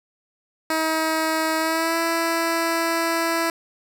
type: tone with pitch glide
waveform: 10% pulse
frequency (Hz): 318.6 to 331.7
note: D#4 to E4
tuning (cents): +41 to +11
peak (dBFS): -12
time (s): 0.7-3.5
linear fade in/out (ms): 2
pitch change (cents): +70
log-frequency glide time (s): 1.58-1.97
effects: none